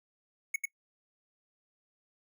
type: tone with echo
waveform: square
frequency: 2208 Hz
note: C#7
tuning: 7 cents flat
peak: -28 dBFS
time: 0.54-0.56 s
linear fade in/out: 5 ms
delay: 95 ms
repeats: 1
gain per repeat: -2 dB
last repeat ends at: 0.655 s
effects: noise-tail reverb RT60 0.1 s tail -22 dB re dry